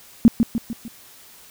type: tone with echo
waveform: sine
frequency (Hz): 231.7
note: A#3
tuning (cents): -10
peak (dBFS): -6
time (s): 0.25-0.28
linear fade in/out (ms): 0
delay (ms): 150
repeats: 4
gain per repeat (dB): -6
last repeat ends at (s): 0.88
effects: white hiss -47 dBFS RMS until 1.5 s